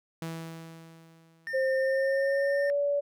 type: tone with exponential decay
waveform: sawtooth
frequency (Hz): 163.8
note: E3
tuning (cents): -11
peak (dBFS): -29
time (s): 0.22-1.97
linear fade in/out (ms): 2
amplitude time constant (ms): 380
type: tone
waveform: triangle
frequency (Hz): 1811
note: A6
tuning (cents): +49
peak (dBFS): -31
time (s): 1.47-2.7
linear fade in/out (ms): 0
type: tone with pitch glide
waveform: sine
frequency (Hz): 528 to 572.5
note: C5 to D5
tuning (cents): +16 to -44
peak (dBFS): -24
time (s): 1.53-3.01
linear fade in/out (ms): 20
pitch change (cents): +140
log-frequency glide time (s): 1.78-2.77
effects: none